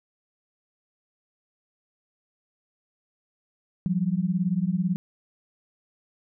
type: beating tone pair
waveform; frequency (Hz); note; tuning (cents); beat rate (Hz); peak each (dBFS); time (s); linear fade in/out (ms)
sine; 172.1 / 190.1; F3 / F#3; -25 / +47; 18; -25; 3.86-4.96; 0
effects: none